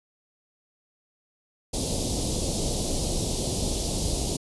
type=band-stop noise; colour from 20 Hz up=pink; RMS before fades=-27 dBFS; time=1.73-4.37 s; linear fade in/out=10 ms; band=670 to 3800 Hz; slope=24 dB/octave; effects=resampled to 24000 Hz